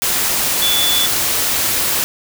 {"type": "tone in noise", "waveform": "sine", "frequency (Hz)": 3458, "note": "A7", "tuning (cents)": -31, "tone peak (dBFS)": -15, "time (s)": [0.62, 1.06], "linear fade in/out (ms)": 0, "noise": "white", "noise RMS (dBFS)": -17, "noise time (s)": [0.02, 2.04], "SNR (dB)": -1, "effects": []}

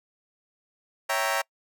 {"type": "chord", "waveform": "20% pulse", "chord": "C# diminished seventh", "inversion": "none", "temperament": "equal", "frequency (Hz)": [554.4, 659.3, 784, 932.3], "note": ["C#5", "E5", "G5", "Bb5"], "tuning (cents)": [0, 0, 0, 0], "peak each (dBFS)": -25, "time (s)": [1.09, 1.42], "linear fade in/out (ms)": 10, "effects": ["noise-tail reverb RT60 0.1 s tail -26 dB re dry"]}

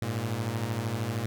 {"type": "beating tone pair", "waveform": "sawtooth", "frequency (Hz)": [103.2, 116.2], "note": ["G#2", "A#2"], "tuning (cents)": [-10, -5], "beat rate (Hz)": 13, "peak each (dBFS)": [-29, -27], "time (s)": [0.02, 1.26], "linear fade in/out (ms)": 0, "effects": []}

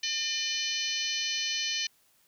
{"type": "harmonic tone", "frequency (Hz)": 602, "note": "D5", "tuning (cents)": 43, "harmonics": [3, 4, 5, 6, 7, 8, 9, 10], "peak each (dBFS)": [-40, -37, -34, -42, -34, -41, -41, -36], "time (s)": [0.03, 1.87], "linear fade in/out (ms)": 5, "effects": ["white hiss -66 dBFS RMS until 2.27 s"]}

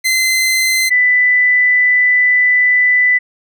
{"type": "tone pair in turn", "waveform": ["sawtooth", "sine"], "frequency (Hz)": [2062, 1990.7], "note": ["C7", "B6"], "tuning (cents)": [-26, 13], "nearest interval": "minor second", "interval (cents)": 61, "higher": "first", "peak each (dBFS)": -8, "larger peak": "neither", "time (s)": [[0.04, 0.9], [0.9, 3.19]], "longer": "second", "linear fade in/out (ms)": 20, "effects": []}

